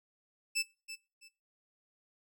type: tone with echo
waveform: 20% pulse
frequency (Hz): 2637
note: E7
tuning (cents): 0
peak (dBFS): -25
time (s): 0.55-0.63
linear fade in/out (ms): 20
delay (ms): 330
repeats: 2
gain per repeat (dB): -12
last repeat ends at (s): 1.29
effects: noise-tail reverb RT60 0.3 s tail -20 dB re dry